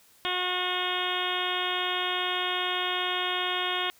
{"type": "harmonic tone", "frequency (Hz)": 362.5, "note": "F#4", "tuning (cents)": -35, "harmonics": [1, 2, 3, 4, 5, 6, 7, 8, 9, 10], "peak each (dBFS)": [-36, -35, -34, -36, -38, -37, -39, -35, -33, -36], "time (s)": [0.25, 3.9], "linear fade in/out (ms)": 0, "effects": ["white hiss -59 dBFS RMS until 3.99 s"]}